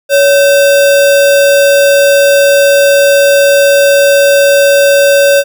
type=tone with sample-and-hold; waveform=sine; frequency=562 Hz; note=C#5; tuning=24 cents sharp; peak=-3 dBFS; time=0.09-5.44 s; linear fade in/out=50 ms; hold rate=2100 Hz; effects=none